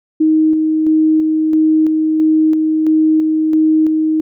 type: tone with tremolo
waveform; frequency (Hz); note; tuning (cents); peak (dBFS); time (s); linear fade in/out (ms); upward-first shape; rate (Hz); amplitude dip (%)
sine; 313.6; D#4; +14; -8; 0.2-4.21; 10; square; 1.5; 30
effects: none